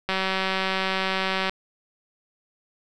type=click train; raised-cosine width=0.3 ms; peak=-9 dBFS; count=268; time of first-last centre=0.09-1.495 s; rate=190 Hz; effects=none